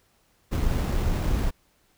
brown noise with sample-and-hold, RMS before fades -24 dBFS, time 0.51-1.51 s, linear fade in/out 20 ms, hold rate 6300 Hz, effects pink hiss -65 dBFS RMS until 1.97 s

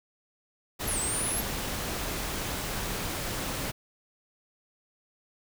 pink noise, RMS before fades -33 dBFS, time 0.79-3.72 s, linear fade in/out 20 ms
sine exponential two-way sweep, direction down then up, 11770 to 7900 to 11490 Hz, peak -29 dBFS, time 0.87-1.41 s, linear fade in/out 10 ms, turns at 0.99 s
effects none

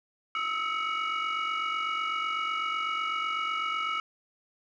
sine tone cluster, 1268 / 1316 / 2238 / 2896 Hz, D#6 / E6 / C#7 / F#7, +32 / -3 / +16 / -38 cents, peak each -33 / -30 / -33 / -36 dBFS, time 0.35-4 s, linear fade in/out 2 ms, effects tanh soft clip ceiling -23 dBFS

